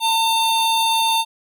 square tone pair together, 903 / 3607 Hz, A5 / A7, +45 / +42 cents, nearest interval 2 octaves, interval 2397 cents, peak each -18 / -21 dBFS, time 0-1.25 s, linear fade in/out 50 ms, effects none

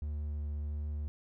triangle tone with vibrato, 74.1 Hz, D2, 16 cents sharp, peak -32 dBFS, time 0.02-1.08 s, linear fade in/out 0 ms, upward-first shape sine, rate 1.5 Hz, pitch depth 10 cents each way, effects none

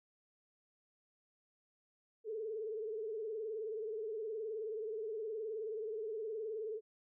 sine tone with vibrato, 435.9 Hz, A4, 16 cents flat, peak -38 dBFS, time 2.24-6.81 s, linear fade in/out 50 ms, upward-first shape triangle, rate 19 Hz, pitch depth 100 cents each way, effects none

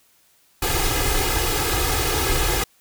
pink noise with comb filter, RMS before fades -21 dBFS, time 0.62-2.64 s, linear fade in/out 5 ms, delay 2.4 ms, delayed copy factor +0.9, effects white hiss -59 dBFS RMS until 2.8 s

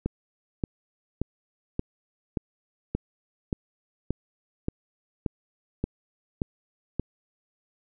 click train, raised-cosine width 3 ms, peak -13 dBFS, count 13, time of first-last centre 0.06-6.996 s, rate 1.73 Hz, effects none

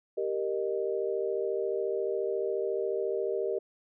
sine chord, Eb major, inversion first, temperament equal with one note detuned, 392 / 466.2 / 615.1 Hz, G4 / Bb4 / Eb5, 0 / 0 / -20 cents, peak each -31 / -32 / -35 dBFS, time 0.17-3.59 s, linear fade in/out 10 ms, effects none

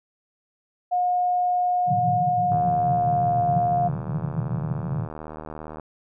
sine tone with pitch glide, 719 to 706.2 Hz, F#5 to F5, -50 to +19 cents, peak -19 dBFS, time 0.91-3.89 s, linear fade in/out 20 ms, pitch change -31 cents, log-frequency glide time 2.33-3.34 s
pink band-pass noise, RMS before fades -28 dBFS, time 1.86-5.09 s, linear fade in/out 50 ms, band 110 to 180 Hz, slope 96 dB/octave
click train, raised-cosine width 1 ms, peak -22 dBFS, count 255, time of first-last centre 2.52-5.797 s, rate 77.5 Hz
effects none

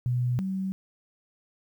sine tone pair in turn, 123.47 / 190.65 Hz, B2 / G3, 0 / -48 cents, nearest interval minor sixth, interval 752 cents, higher second, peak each -23 / -27 dBFS, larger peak first, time 0.06-0.39 / 0.39-0.72 s, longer neither, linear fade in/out 0 ms, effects 10-bit

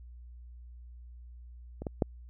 clicks, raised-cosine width 2 ms, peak -25 / -20 / -12 dBFS, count 3, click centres 1.82 / 1.868 / 2.022 s, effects added 60 Hz sine -46 dBFS peak until 2.29 s

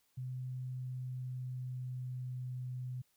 sine tone with pitch glide, 127.7 to 126.31 Hz, C3 to B2, -42 to +39 cents, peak -38 dBFS, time 0.17-3.02 s, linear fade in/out 10 ms, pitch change -19 cents, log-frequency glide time 0.55-2.49 s, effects white hiss -75 dBFS RMS until 3.16 s

